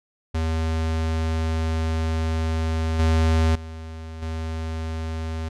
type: tone with level steps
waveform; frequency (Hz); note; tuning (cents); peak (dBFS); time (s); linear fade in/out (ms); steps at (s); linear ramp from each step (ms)
square; 80.5; E2; -41; -22 / -17 / -34 / -27; 0.34-5.49; 10; 2.99 / 3.55 / 4.22; 5
effects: low-pass 7000 Hz 12 dB/octave